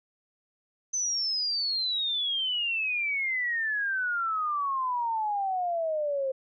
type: exponential sweep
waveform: sine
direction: down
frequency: 6170 to 523.3 Hz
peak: -26 dBFS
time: 0.93-6.32 s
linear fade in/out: 10 ms
effects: none